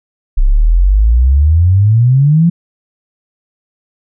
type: exponential sweep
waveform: sine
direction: up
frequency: 31.46 to 174.61 Hz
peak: -5 dBFS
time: 0.37-2.5 s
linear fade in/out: 10 ms
effects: none